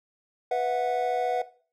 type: chord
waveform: triangle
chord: B suspended fourth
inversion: none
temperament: equal with one note detuned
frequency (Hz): 493.9 / 659.3 / 733.2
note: B4 / E5 / F#5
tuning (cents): 0 / 0 / -16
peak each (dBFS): -26 / -28 / -24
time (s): 0.51-1.42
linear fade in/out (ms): 5
effects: noise-tail reverb RT60 0.4 s tail -17 dB re dry